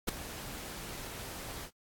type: noise with ADSR envelope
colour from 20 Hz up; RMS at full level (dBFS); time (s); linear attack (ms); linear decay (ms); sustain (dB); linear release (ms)
pink; -29; 0.07-1.71; 18; 8; -14; 74
effects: AAC 64 kbps